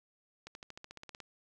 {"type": "accelerating click train", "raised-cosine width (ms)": 0.2, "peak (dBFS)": -29, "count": 12, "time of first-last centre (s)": [0.47, 1.203], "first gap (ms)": 81, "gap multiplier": 0.96, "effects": []}